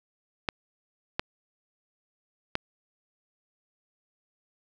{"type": "clicks", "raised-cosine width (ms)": 0.3, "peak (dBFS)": -10, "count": 3, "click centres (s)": [0.488, 1.195, 2.554], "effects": []}